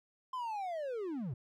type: linear sweep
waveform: triangle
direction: down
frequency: 1046.5 to 108 Hz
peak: -34 dBFS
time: 0.33-1.34 s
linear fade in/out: 5 ms
effects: none